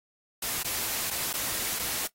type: noise with dropouts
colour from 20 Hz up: white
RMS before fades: -31 dBFS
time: 0.42-2.07 s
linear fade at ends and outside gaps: 5 ms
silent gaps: 0.627-0.645 / 1.103-1.111 / 1.327-1.337 / 1.788-1.795 s
effects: noise-tail reverb RT60 0.1 s tail -18 dB re dry + AAC 48 kbps